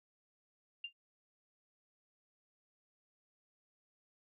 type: tone with exponential decay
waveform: sine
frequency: 2794 Hz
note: F7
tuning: in tune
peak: -36 dBFS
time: 0.84-0.93 s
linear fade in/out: 5 ms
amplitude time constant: 18 ms
effects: none